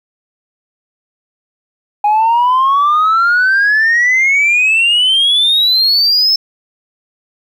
sine exponential sweep, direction up, 823 to 5300 Hz, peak -6 dBFS, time 2.04-6.36 s, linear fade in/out 5 ms, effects tanh soft clip ceiling -6 dBFS + 8-bit

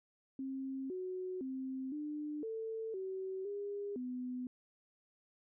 sine tone with pitch steps, 267 / 369.3 / 262.8 / 299.2 / 445.8 / 379.4 / 405.6 / 250.8 Hz, C4 / F#4 / C4 / D4 / A4 / F#4 / G#4 / B3, +35 / -3 / +8 / +32 / +23 / +43 / -41 / +27 cents, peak -38 dBFS, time 0.39-4.47 s, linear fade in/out 2 ms, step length 510 ms, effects none

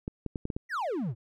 clicks, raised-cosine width 3 ms, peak -20 dBFS, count 6, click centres 0.079 / 0.263 / 0.358 / 0.454 / 0.502 / 0.565 s
triangle exponential sweep, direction down, 2025 to 99.5 Hz, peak -27 dBFS, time 0.69-1.15 s, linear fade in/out 50 ms
effects none

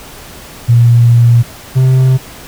sine / triangle tone pair in turn, 118.4 / 130.19 Hz, A#2 / C3, +27 / -8 cents, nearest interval major second, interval 165 cents, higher second, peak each -3 dBFS, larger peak neither, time 0.68-1.43 / 1.75-2.18 s, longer first, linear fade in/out 20 ms, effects pink hiss -32 dBFS RMS until 2.47 s

